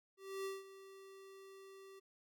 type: tone with ADSR envelope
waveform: square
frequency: 387.9 Hz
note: G4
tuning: 18 cents flat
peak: -40 dBFS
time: 0.17-2 s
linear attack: 280 ms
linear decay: 180 ms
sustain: -15 dB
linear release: 14 ms
effects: none